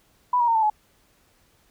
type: tone with pitch steps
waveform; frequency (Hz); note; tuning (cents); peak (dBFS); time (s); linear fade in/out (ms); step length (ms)
sine; 989 / 952.6 / 917.5 / 883.6 / 851.1; B5 / A#5 / A#5 / A5 / G#5; +2 / +37 / -28 / +7 / +42; -17; 0.33-0.7; 5; 74
effects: pink hiss -62 dBFS RMS until 1.7 s